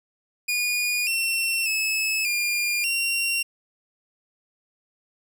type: tone with pitch steps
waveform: sawtooth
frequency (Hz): 2444 / 2710 / 2595 / 2409 / 2751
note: D#7 / E7 / E7 / D7 / F7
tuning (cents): -32 / +47 / -28 / +43 / -27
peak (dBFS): -19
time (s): 0.48-3.43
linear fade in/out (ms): 10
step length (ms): 590
effects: none